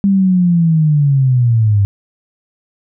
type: linear sweep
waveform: sine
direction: down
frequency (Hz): 200 to 98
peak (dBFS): -8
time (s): 0.04-1.85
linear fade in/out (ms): 0
effects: none